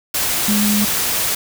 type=tone in noise; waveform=sine; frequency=207.7 Hz; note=G#3; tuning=in tune; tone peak=-15 dBFS; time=0.48-0.85 s; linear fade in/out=5 ms; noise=white; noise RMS=-19 dBFS; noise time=0.14-1.35 s; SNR=+1 dB; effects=none